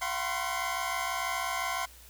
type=tone cluster; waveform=25% pulse; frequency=687 / 754 / 970 / 1032 / 1078 Hz; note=F5 / F#5 / B5 / C6 / C#6; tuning=-29 / +32 / -31 / -24 / -49 cents; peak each=-34 / -33 / -39 / -31 / -33 dBFS; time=0.01-1.86 s; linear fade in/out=10 ms; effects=added 60 Hz sine -54 dBFS peak until 2.09 s + white hiss -54 dBFS RMS until 2.09 s